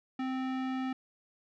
square tone with low-pass filter, 260.5 Hz, C4, 7 cents flat, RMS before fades -34 dBFS, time 0.19-0.93 s, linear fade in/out 5 ms, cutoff 2500 Hz, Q 0.91, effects none

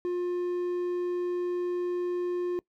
triangle tone, 354.9 Hz, F4, 28 cents sharp, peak -25 dBFS, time 0.05-2.59 s, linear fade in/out 0 ms, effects noise-tail reverb RT60 0.1 s tail -22 dB re dry

